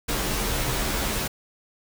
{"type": "noise with comb filter", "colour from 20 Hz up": "pink", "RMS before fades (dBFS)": -26, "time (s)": [0.08, 1.28], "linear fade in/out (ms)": 10, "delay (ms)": 12, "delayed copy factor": -1, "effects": []}